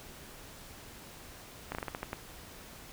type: slowing click train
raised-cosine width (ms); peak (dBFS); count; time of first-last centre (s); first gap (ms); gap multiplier
0.5; -20; 8; 1.72-2.131; 29; 1.23
effects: pink hiss -50 dBFS RMS until 2.92 s